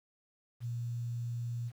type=tone with quantisation; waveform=sine; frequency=118.9 Hz; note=A#2; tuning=35 cents sharp; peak=-34 dBFS; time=0.6-1.72 s; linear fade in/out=50 ms; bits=10; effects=none